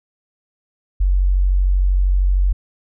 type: tone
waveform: sine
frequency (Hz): 46.52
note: F#1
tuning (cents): +10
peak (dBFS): -12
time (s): 1-2.53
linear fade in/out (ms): 10
effects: none